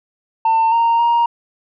sine tone with pitch steps, 899 / 926 / 939 Hz, A5 / A#5 / A#5, +37 / -12 / +12 cents, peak -9 dBFS, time 0.45-1.26 s, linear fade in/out 5 ms, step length 270 ms, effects tanh soft clip ceiling -10 dBFS

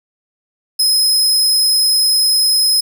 sawtooth tone, 5110 Hz, D#8, 45 cents sharp, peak -8 dBFS, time 0.79-2.81 s, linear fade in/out 10 ms, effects none

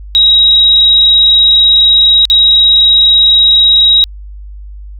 sine tone with dropouts, 3819 Hz, A#7, 41 cents sharp, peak -3 dBFS, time 0.15-4.04 s, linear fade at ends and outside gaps 0 ms, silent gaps 2.253-2.3 s, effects added 50 Hz sine -25 dBFS peak until 4.99 s

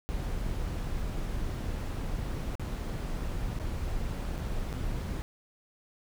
brown noise with dropouts, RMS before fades -33 dBFS, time 0.09-5.22 s, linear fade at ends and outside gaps 0 ms, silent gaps 2.554-2.596 / 3.589-3.598 / 4.38-4.386 / 4.728-4.737 s, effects none

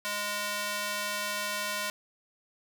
square tone with high-pass filter, 206.4 Hz, G#3, 10 cents flat, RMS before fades -33 dBFS, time 0.05-1.9 s, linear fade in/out 0 ms, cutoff 1100 Hz, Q 0.63, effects none

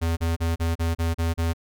square tone bursts, 83 Hz, E2, 12 cents sharp, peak -22 dBFS, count 8, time 0.01-1.535 s, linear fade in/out 20 ms, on 160 ms, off 35 ms, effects none

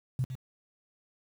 sine tone with echo, 128.7 Hz, C3, 28 cents flat, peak -25 dBFS, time 0.19-0.24 s, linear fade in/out 0 ms, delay 110 ms, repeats 1, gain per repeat -9 dB, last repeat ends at 0.35 s, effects high-pass 80 Hz 12 dB/octave + 9-bit

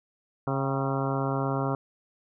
harmonic tone with a mistuned harmonic, 136.2 Hz, C#3, 30 cents flat, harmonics 1 / 2 / 3 / 4 / 5 / 6 / 7 / 8 / 9 / 10, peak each -29 / -32 / -34 / -35 / -36 / -37 / -37 / -38 / -39 / -39 dBFS, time 0.47-1.75 s, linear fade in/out 2 ms, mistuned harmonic 6, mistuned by -65 cents, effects none

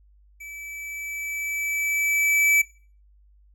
square tone with level ramp, 2306 Hz, D7, 32 cents flat, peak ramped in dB -38 to -16 dBFS, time 0.4-2.62 s, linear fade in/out 10 ms, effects noise-tail reverb RT60 0.4 s tail -20 dB re dry + added 50 Hz sine -53 dBFS peak until 3.54 s

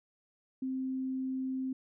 sine tone, 261.6 Hz, C4, in tune, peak -32 dBFS, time 0.62-1.73 s, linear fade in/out 5 ms, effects none

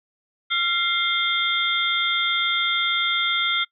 sine tone cluster, 1374 / 2100 / 3242 / 3569 Hz, F6 / C7 / G#7 / A7, -29 / +6 / -42 / +24 cents, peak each -25 dBFS, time 0.5-3.65 s, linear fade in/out 20 ms, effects noise-tail reverb RT60 0.1 s tail -23 dB re dry

